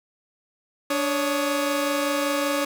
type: tone cluster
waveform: sawtooth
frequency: 290.6 / 556 / 1246 Hz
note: D4 / C#5 / D#6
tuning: -18 / +5 / +2 cents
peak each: -22 / -21 / -28 dBFS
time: 0.9-2.65 s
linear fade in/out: 5 ms
effects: none